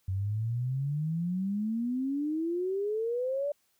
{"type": "exponential sweep", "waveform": "sine", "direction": "up", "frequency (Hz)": [92.5, 587.3], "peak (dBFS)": -28, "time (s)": [0.08, 3.52], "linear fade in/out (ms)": 5, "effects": ["white hiss -72 dBFS RMS until 3.79 s"]}